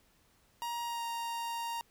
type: tone with pitch glide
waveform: 45% pulse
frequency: 944 to 932.1 Hz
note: A#5 to A#5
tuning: +22 to 0 cents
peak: -35 dBFS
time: 0.62-1.81 s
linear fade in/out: 0 ms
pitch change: -22 cents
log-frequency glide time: 0.84-1.04 s
effects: pink hiss -68 dBFS RMS until 1.9 s